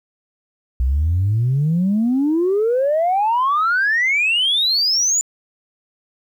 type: exponential sweep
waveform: sine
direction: up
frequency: 60.5 to 7130 Hz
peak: -13 dBFS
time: 0.8-5.21 s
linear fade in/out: 0 ms
effects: tanh soft clip ceiling -11 dBFS + 9-bit